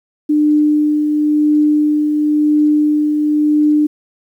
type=tone with tremolo; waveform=sine; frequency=300 Hz; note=D4; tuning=37 cents sharp; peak=-8 dBFS; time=0.29-3.87 s; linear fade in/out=10 ms; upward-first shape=triangle; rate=0.96 Hz; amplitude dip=40%; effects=8-bit